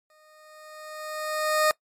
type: tone with exponential growth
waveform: 20% pulse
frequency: 616 Hz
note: D#5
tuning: 17 cents flat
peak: -13 dBFS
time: 0.1-1.71 s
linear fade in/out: 1 ms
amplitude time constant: 350 ms
effects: noise-tail reverb RT60 0.1 s tail -22 dB re dry + MP3 64 kbps